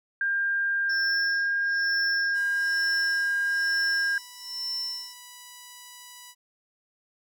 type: tone with pitch glide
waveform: sine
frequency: 1600 to 1614.9 Hz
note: G6 to G#6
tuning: +35 to -49 cents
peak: -23 dBFS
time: 0.21-4.18 s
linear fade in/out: 2 ms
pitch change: +16 cents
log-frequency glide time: 1.04-1.17 s
type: tone with tremolo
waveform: triangle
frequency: 5370 Hz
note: E8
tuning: 31 cents sharp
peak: -27 dBFS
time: 0.89-5.14 s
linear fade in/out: 10 ms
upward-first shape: sine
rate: 1.1 Hz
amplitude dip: 95%
type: tone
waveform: 5% pulse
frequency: 983 Hz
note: B5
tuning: 8 cents flat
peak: -32 dBFS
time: 2.33-6.35 s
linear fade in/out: 50 ms
effects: none